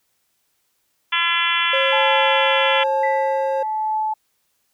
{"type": "harmonic tone", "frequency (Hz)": 339.5, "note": "F4", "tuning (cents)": -49, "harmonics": [3, 4, 5, 6, 7, 8, 9, 10], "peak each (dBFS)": [-25, -25, -25, -25, -25, -25, -25, -25], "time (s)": [1.12, 2.84], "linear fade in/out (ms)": 10}
{"type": "tone", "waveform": "triangle", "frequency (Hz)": 538, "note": "C5", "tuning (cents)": 48, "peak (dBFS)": -18, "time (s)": [1.73, 3.63], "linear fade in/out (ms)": 5}
{"type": "tone with tremolo", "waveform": "sine", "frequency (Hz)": 866, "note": "A5", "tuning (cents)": -28, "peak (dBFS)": -18, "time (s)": [1.92, 4.14], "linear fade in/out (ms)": 10, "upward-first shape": "triangle", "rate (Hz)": 1.1, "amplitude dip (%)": 45}
{"type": "tone with exponential decay", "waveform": "sine", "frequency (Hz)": 1978, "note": "B6", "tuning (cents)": 2, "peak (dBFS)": -23, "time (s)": [3.03, 3.95], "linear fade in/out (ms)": 5, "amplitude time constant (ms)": 200}
{"effects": ["white hiss -68 dBFS RMS until 4.73 s"]}